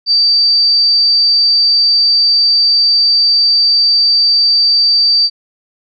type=tone; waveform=sine; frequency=4643 Hz; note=D8; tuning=21 cents flat; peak=-7 dBFS; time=0.06-5.3 s; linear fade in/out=50 ms; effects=none